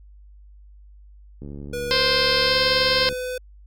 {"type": "click train", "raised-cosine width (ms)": 3, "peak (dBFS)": -24, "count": 123, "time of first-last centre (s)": [1.42, 3.126], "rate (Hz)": 71.5}
{"type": "tone with pitch glide", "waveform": "square", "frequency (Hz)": [484.3, 503.4], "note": ["B4", "B4"], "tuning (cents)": [-34, 33], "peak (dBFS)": -27, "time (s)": [1.73, 3.38], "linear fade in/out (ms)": 5, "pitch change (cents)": 67, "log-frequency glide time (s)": [2.46, 2.52]}
{"type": "harmonic tone", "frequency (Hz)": 523.3, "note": "C5", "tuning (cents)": 0, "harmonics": [1, 2, 3, 4, 5, 6, 7, 8, 9, 10], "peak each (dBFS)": [-25, -28, -27, -28, -29, -27, -29, -25, -27, -26], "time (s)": [1.91, 3.09], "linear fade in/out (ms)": 0}
{"effects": ["added 50 Hz sine -44 dBFS peak until 3.66 s"]}